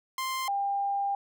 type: tone pair in turn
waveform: sawtooth / sine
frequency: 1048 / 798.5 Hz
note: C6 / G5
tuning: +2 / +32 cents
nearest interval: perfect fourth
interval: 470 cents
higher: first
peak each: -26 dBFS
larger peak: neither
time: 0.18-0.48 / 0.48-1.15 s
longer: second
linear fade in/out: 2 ms
effects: none